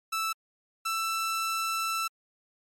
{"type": "tone pair in turn", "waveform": "sawtooth", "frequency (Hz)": [1318.5, 1329.2], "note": ["E6", "E6"], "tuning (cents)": [0, 14], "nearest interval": "unison", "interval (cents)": 14, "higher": "second", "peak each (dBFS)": -24, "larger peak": "neither", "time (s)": [[0.12, 0.33], [0.85, 2.08]], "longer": "second", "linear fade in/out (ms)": 10, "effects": ["MP3 64 kbps"]}